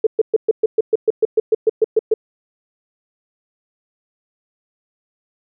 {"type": "tone bursts", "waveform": "sine", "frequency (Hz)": 440, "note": "A4", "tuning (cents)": 0, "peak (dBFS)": -9, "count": 15, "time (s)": [0.04, 2.14], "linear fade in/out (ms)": 5, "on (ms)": 28, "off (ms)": 120, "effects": []}